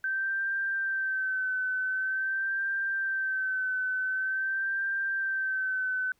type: tone with vibrato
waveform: sine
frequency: 1548 Hz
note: G6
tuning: 22 cents flat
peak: -27 dBFS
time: 0.04-6.12 s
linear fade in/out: 2 ms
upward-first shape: sine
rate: 0.46 Hz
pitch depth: 37 cents each way
effects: pink hiss -71 dBFS RMS until 6.19 s